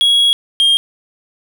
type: tone pair in turn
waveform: triangle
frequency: 3322 / 3220 Hz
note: G#7 / G7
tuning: 0 / +46 cents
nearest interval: minor second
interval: 54 cents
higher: first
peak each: -7 dBFS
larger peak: neither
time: 0.01-0.33 / 0.6-0.77 s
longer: first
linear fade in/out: 0 ms
effects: none